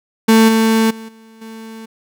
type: tone with level steps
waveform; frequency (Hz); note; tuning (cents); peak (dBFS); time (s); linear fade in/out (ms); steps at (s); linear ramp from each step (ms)
35% pulse; 223; A3; +23; -5 / -9 / -28 / -39 / -29; 0.28-1.86; 10; 0.48 / 0.9 / 1.08 / 1.41; 10
effects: none